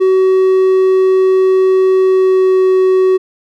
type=tone with pitch glide; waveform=triangle; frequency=377 to 374.8 Hz; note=F#4 to F#4; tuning=+32 to +22 cents; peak=-5 dBFS; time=0-3.18 s; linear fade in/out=20 ms; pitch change=-10 cents; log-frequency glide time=2.01-2.64 s; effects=none